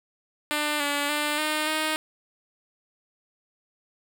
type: tone with pitch steps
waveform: 5% pulse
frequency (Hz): 298.4 / 287.6 / 297.2 / 306.4 / 311.3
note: D4 / D4 / D4 / D#4 / D#4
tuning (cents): +28 / -36 / +21 / -27 / +1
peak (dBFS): -13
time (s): 0.51-1.96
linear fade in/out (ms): 0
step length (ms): 290
effects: none